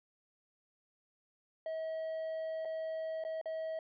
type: tone with dropouts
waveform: triangle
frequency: 641 Hz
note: E5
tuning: 49 cents flat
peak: -34 dBFS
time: 1.66-3.79 s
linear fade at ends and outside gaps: 2 ms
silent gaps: 2.65-2.654 / 3.239-3.249 / 3.414-3.457 s
effects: resampled to 11025 Hz